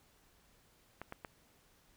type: clicks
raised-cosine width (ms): 0.5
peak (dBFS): -28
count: 3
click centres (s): 1.016 / 1.124 / 1.248
effects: pink hiss -68 dBFS RMS until 1.96 s